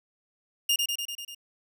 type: tone with echo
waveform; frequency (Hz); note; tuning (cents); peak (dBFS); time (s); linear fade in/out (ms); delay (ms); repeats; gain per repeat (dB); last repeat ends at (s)
sawtooth; 2826; F7; +20; -18; 0.69-0.76; 5; 98; 6; -3; 1.348
effects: none